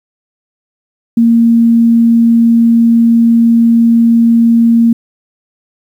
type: tone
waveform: sine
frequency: 231.5 Hz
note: A#3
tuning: 12 cents flat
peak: -4 dBFS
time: 1.17-4.93 s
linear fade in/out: 5 ms
effects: 7-bit